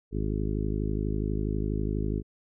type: harmonic tone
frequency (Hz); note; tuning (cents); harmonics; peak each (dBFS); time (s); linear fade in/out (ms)
52.2; G#1; +10; 1 / 2 / 3 / 4 / 5 / 6 / 7 / 8; -30 / -33 / -35 / -36 / -37 / -38 / -38 / -39; 0.11-2.23; 50
effects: none